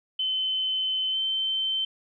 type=tone with pitch glide; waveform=sine; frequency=3057 to 3094 Hz; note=G7 to G7; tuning=-44 to -23 cents; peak=-24 dBFS; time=0.19-1.85 s; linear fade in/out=5 ms; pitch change=+21 cents; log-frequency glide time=1.11-1.17 s; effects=none